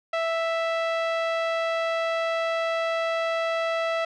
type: tone with low-pass filter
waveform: sawtooth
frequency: 659.3 Hz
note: E5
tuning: in tune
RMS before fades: -26 dBFS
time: 0.13-4.05 s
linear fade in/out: 5 ms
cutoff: 2900 Hz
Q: 1
effects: none